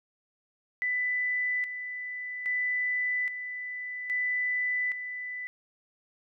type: tone with tremolo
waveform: sine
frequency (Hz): 1992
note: B6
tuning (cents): +14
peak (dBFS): -26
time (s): 0.82-5.47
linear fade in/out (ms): 0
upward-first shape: square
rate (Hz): 0.61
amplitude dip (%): 60
effects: none